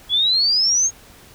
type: exponential sweep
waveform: sine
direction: up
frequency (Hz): 3328 to 6630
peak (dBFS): -14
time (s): 0.09-0.91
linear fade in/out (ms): 50
effects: pink hiss -46 dBFS RMS until 1.34 s